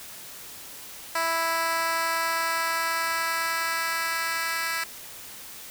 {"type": "tone with high-pass filter sweep", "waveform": "10% pulse", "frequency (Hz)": 329.6, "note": "E4", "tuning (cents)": 0, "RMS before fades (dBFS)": -27, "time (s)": [1.15, 4.84], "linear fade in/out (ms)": 5, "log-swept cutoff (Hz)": [800, 1700], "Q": 1.1, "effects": ["white hiss -42 dBFS RMS until 5.7 s"]}